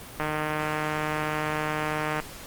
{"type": "click train", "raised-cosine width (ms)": 0.5, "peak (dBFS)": -13, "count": 307, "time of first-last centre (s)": [0.2, 2.2], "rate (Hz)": 153, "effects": ["pink hiss -42 dBFS RMS until 2.46 s", "Opus 32 kbps"]}